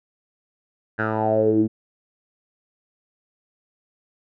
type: tone with low-pass filter sweep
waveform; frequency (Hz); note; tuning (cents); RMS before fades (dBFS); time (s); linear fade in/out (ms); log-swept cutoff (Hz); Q
10% pulse; 109.5; A2; -8; -20; 0.98-1.68; 20; 1600 to 260; 7.1
effects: none